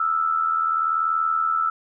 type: tone with amplitude modulation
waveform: sine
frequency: 1318.5 Hz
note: E6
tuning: in tune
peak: -16 dBFS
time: 0-1.7 s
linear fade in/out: 5 ms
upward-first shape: sine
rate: 80.8 Hz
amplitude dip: 65%
effects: none